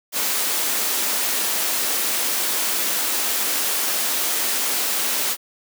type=high-pass noise; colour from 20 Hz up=white; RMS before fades=-22 dBFS; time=0.12-5.37 s; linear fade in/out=50 ms; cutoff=220 Hz; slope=24 dB/octave; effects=none